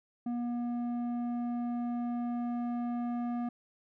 square tone with low-pass filter sweep, 240 Hz, B3, 49 cents flat, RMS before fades -34 dBFS, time 0.26-3.49 s, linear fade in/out 5 ms, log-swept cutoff 580 to 920 Hz, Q 0.94, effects none

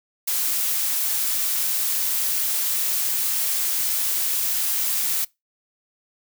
blue noise, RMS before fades -23 dBFS, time 0.27-5.25 s, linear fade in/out 10 ms, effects noise-tail reverb RT60 0.2 s tail -23 dB re dry

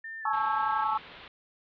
sine tone with pitch glide, 1800 to 1612.9 Hz, A6 to G6, +39 to +49 cents, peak -37 dBFS, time 0.04-0.84 s, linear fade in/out 5 ms, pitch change -190 cents, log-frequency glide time 0.2-0.36 s
sine chord, A major seventh, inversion third, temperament equal with one note detuned, 849 / 880 / 1108.7 / 1318.5 Hz, G#5 / A5 / C#6 / E6, +38 / 0 / 0 / 0 cents, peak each -31 dBFS, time 0.25-0.98 s, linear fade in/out 5 ms
white low-pass noise, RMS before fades -49 dBFS, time 0.33-1.28 s, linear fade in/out 2 ms, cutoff 3700 Hz, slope 48 dB/octave
effects none

